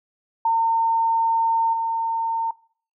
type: tone with level steps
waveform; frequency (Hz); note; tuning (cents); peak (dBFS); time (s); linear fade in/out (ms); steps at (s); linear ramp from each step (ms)
sine; 910; A#5; -42; -16 / -20; 0.45-2.51; 5; 1.73; 5
effects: noise-tail reverb RT60 0.5 s tail -23 dB re dry